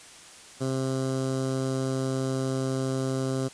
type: tone with notch filter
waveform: 15% pulse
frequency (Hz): 132.2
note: C3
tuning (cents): +18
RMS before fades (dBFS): -28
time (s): 0.6-3.49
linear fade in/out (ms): 20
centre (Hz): 2300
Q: 0.59
effects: white hiss -48 dBFS RMS until 3.53 s + resampled to 22050 Hz